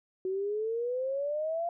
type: exponential sweep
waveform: sine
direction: up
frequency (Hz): 370 to 695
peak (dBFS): -29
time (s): 0.25-1.69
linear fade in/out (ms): 2
effects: none